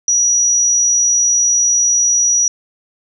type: tone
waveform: sine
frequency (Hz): 5820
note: F#8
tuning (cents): -29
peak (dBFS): -10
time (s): 0.08-2.48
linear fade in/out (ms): 2
effects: none